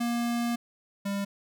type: tone pair in turn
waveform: square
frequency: 236.8 / 199.61 Hz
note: A#3 / G3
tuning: +27 / +32 cents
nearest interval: minor third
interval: 295 cents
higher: first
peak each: -27 / -29 dBFS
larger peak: first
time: 0-0.56 / 1.05-1.25 s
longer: first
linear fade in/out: 10 ms
effects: none